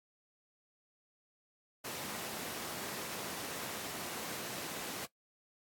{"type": "high-pass noise", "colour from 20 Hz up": "pink", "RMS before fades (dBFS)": -42, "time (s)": [1.84, 5.06], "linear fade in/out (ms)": 10, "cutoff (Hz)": 210, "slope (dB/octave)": 12, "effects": ["noise-tail reverb RT60 0.1 s tail -17 dB re dry", "AAC 64 kbps"]}